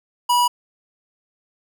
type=tone; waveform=square; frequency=973 Hz; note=B5; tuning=26 cents flat; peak=-15 dBFS; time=0.29-0.48 s; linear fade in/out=10 ms; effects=none